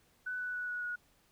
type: tone with pitch steps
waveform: sine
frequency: 1495 / 1484.7 / 1474.4 / 1464.2 / 1454.1 Hz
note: F#6 / F#6 / F#6 / F#6 / F#6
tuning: +17 / +6 / -7 / -19 / -31 cents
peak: -35 dBFS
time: 0.26-0.96 s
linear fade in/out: 10 ms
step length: 140 ms
effects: pink hiss -69 dBFS RMS until 1.31 s